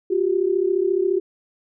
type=tone pair together; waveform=sine; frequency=357 / 391.4 Hz; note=F4 / G4; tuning=+38 / -3 cents; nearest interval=major second; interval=159 cents; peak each=-20 dBFS; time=0.1-1.2 s; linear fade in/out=10 ms; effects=none